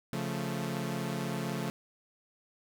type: chord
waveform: sawtooth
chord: Db augmented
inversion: none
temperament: equal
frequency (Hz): 138.59 / 174.61 / 220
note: Db3 / F3 / A3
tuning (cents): 0 / 0 / 0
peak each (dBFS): -33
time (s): 0.13-1.7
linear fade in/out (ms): 0
effects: none